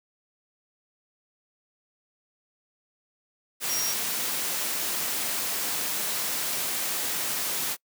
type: tone in noise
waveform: sine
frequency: 5630 Hz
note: F8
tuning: 13 cents sharp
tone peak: -28 dBFS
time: 3.67-3.95 s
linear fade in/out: 50 ms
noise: white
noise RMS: -29 dBFS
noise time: 3.6-7.77 s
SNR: -2 dB
effects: noise-tail reverb RT60 0.1 s tail -25 dB re dry + high-pass 150 Hz 12 dB/octave